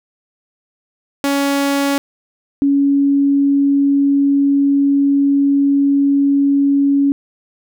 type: tone pair in turn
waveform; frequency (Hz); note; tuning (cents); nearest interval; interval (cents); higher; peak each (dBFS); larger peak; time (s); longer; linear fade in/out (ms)
sawtooth / sine; 280 / 280; C#4 / C#4; +18 / +18; unison; 0; neither; -10; neither; 1.24-1.98 / 2.62-7.12; second; 0
effects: none